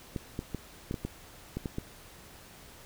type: clicks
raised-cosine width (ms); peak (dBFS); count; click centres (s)
3; -20; 9; 0.162 / 0.391 / 0.547 / 0.911 / 0.942 / 1.05 / 1.57 / 1.658 / 1.784
effects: pink hiss -52 dBFS RMS until 2.85 s